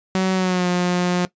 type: tone with pitch glide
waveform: sawtooth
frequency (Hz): 188 to 178.48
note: F#3 to F3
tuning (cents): +28 to +38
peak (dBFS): -13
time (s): 0.15-1.25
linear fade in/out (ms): 0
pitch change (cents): -90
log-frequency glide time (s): 0.34-0.67
effects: noise-tail reverb RT60 0.1 s tail -18 dB re dry + resampled to 16000 Hz